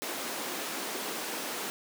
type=high-pass noise; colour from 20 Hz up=pink; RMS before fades=-36 dBFS; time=0.02-1.7 s; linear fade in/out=0 ms; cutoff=250 Hz; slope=24 dB/octave; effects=none